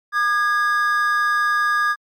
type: tone pair together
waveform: triangle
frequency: 1210.3 / 1655 Hz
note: D#6 / G#6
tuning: -48 / -6 cents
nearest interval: perfect fourth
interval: 542 cents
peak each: -17 dBFS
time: 0.12-1.96 s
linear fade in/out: 50 ms
effects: MP3 96 kbps